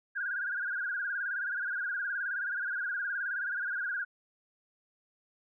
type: tone with vibrato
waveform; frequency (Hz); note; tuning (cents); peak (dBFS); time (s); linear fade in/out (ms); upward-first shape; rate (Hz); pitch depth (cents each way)
sine; 1530; G6; -42; -31; 0.15-4.05; 20; sine; 19; 120
effects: none